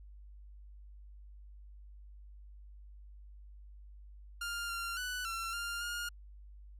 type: tone with pitch steps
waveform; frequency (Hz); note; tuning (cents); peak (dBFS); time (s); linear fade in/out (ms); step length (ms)
sawtooth; 1402 / 1384 / 1488 / 1354 / 1398 / 1421; F6 / F6 / F#6 / E6 / F6 / F6; +6 / -16 / +9 / +46 / +1 / +30; -33; 4.41-6.09; 5; 280
effects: added 50 Hz sine -50 dBFS peak until 6.79 s + resampled to 32000 Hz